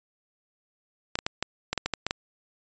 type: clicks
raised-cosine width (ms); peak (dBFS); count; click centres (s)
0.2; -9; 10; 1.155 / 1.189 / 1.265 / 1.426 / 1.73 / 1.777 / 1.86 / 1.937 / 2.066 / 2.109
effects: resampled to 16000 Hz